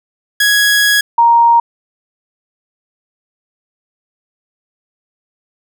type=tone pair in turn; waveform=sawtooth / sine; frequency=1666 / 935 Hz; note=G#6 / A#5; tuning=+5 / +5 cents; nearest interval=minor seventh; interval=1000 cents; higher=first; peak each=-5 dBFS; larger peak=neither; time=0.4-1.01 / 1.18-1.6 s; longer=first; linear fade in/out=5 ms; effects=none